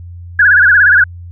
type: tone with vibrato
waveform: sine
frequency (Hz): 1568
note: G6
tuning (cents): 0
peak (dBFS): -4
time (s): 0.39-1.04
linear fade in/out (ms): 5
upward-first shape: sine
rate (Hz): 17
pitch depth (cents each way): 150
effects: added 87 Hz sine -27 dBFS peak until 1.31 s